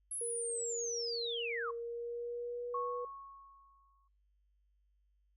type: linear sweep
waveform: sine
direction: down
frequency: 11020 to 1038 Hz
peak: -37 dBFS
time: 0.11-1.71 s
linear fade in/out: 5 ms
type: tone with pitch glide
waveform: sine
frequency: 467.8 to 488.8 Hz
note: A#4 to B4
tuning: +6 to -18 cents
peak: -38 dBFS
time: 0.21-3.05 s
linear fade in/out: 5 ms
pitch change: +76 cents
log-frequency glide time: 1.77-2.92 s
type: tone with exponential decay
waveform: sine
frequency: 1101 Hz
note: C#6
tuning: 12 cents flat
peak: -34 dBFS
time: 2.74-4.08 s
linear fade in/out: 5 ms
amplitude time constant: 290 ms
effects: noise-tail reverb RT60 0.3 s tail -24 dB re dry + added 50 Hz sine -70 dBFS peak until 5.36 s